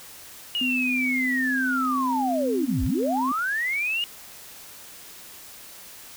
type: linear two-way sweep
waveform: sine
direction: down then up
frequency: 2900 to 44.41 to 2900 Hz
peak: -23 dBFS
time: 0.55-4.04 s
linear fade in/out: 0 ms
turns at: 2.84 s
type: tone with pitch glide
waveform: sine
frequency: 253.2 to 259.9 Hz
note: B3 to C4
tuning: +43 to -11 cents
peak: -25 dBFS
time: 0.61-3.32 s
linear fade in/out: 5 ms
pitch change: +46 cents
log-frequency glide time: 0.89-1.55 s
type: clicks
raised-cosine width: 0.2 ms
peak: -29 dBFS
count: 7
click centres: 1.851 / 2.864 / 3.031 / 3.171 / 3.29 / 3.39 / 3.735 s
effects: white hiss -44 dBFS RMS until 6.16 s